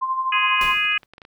sine tone with tremolo, 1046.5 Hz, C6, in tune, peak -18 dBFS, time 0.01-0.75 s, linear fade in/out 20 ms, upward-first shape sine, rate 12 Hz, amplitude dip 55%
harmonic tone, 415.3 Hz, G#4, in tune, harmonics 3 / 4 / 5 / 6 / 7, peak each -29 / -26 / -28 / -20 / -26 dBFS, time 0.32-0.98 s, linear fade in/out 5 ms
pink noise with exponential decay, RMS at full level -31 dBFS, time 0.61-1.06 s, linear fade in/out 2 ms, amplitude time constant 96 ms
clicks, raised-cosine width 0.3 ms, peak -27 dBFS, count 7, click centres 0.851 / 0.922 / 1.032 / 1.136 / 1.181 / 1.218 / 1.251 s
effects none

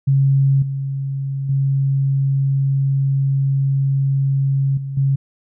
sine tone with level steps, 136.8 Hz, C#3, 23 cents flat, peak -11 / -20 / -14 / -23 / -13 dBFS, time 0.07-5.16 s, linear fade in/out 10 ms, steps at 0.62 / 1.49 / 4.77 / 4.97 s, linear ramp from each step 5 ms, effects none

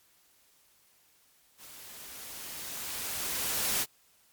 white noise with level ramp, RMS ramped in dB -50 to -28 dBFS, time 1.57-3.86 s, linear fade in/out 50 ms, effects white hiss -65 dBFS RMS until 4.32 s + MP3 96 kbps

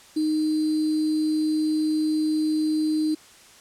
sine tone with sample-and-hold, 309.6 Hz, D#4, 9 cents flat, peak -20 dBFS, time 0.16-3.15 s, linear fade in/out 10 ms, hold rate 4410 Hz, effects white hiss -50 dBFS RMS until 3.6 s + low-pass 9000 Hz 12 dB/octave

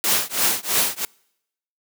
white noise with tremolo, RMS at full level -17 dBFS, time 0.04-1.05 s, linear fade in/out 0 ms, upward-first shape triangle, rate 3 Hz, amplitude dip 100%, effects noise-tail reverb RT60 0.8 s tail -26 dB re dry + high-pass 150 Hz 12 dB/octave

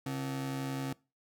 40% pulse ring-modulated tone, 202.7 Hz, G#3, 42 cents flat, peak -30 dBFS, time 0.06-0.93 s, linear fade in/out 5 ms, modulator 65.7 Hz, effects noise-tail reverb RT60 0.3 s tail -23 dB re dry

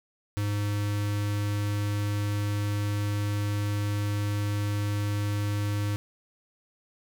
square tone with notch filter, 102.9 Hz, G#2, 16 cents flat, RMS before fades -28 dBFS, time 0.37-5.96 s, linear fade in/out 0 ms, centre 680 Hz, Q 1.7, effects none

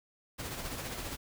pink noise with tremolo, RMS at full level -38 dBFS, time 0.38-1.17 s, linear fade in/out 20 ms, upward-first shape sine, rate 15 Hz, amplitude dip 40%, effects none

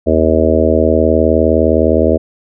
harmonic tone, 79.6 Hz, D#2, 40 cents sharp, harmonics 1 / 3 / 4 / 5 / 6 / 7 / 8, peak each -16 / -16 / -16 / -16 / -16 / -16 / -16 dBFS, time 0.06-2.18 s, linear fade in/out 20 ms, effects none

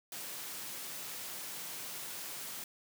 white high-pass noise, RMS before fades -43 dBFS, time 0.12-2.64 s, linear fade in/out 2 ms, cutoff 110 Hz, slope 48 dB/octave, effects none

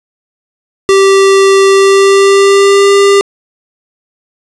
square tone with pitch glide, 390 to 398.7 Hz, G4 to G4, -9 to +29 cents, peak -4 dBFS, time 0.89-3.21 s, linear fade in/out 0 ms, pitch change +38 cents, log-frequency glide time 1.68-2.91 s, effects resampled to 22050 Hz + 7-bit

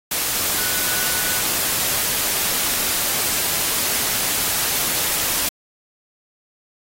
sine tone in noise, 1480 Hz, F#6, in tune, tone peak -31 dBFS, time 0.58-1.41 s, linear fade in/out 5 ms, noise white, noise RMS -21 dBFS, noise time 0.11-5.49 s, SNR -13 dB, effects AAC 48 kbps

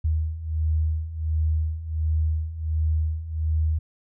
sine beating tone pair, 77.78 / 79.18 Hz, D#2 / D#2, 0 / +31 cents, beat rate 1.4 Hz, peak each -27 / -23 dBFS, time 0.04-3.79 s, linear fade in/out 10 ms, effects none

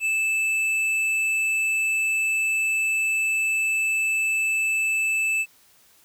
sine tone with hard clipping, 2630 Hz, E7, 5 cents flat, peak -22 dBFS, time 0-5.46 s, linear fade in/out 50 ms, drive 7 dB, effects white hiss -57 dBFS RMS until 6.04 s

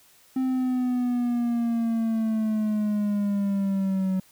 triangle exponential sweep, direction down, 261.6 to 187.2 Hz, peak -20 dBFS, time 0.36-4.2 s, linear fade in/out 5 ms, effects white hiss -57 dBFS RMS until 4.31 s

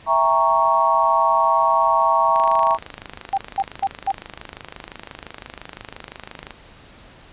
sine chord, E diminished seventh, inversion none, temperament equal with one note detuned, 659.3 / 801.9 / 932.3 / 1108.7 Hz, E5 / G5 / Bb5 / Db6, 0 / +39 / 0 / 0 cents, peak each -21 / -23 / -18 / -18 dBFS, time 0.06-2.78 s, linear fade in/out 50 ms
click train, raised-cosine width 0.3 ms, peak -17 dBFS, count 108, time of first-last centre 2.36-6.507 s, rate 25.8 Hz
sine tone bursts, 784 Hz, G5, in tune, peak -16 dBFS, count 4, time 3.33-4.118 s, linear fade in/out 5 ms, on 47 ms, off 200 ms
effects pink hiss -46 dBFS RMS until 7.32 s + resampled to 8000 Hz

